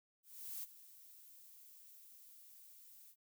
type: noise with ADSR envelope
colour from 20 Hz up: violet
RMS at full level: -44 dBFS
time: 0.23-3.16 s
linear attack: 400 ms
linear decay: 25 ms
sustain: -16 dB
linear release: 66 ms
effects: none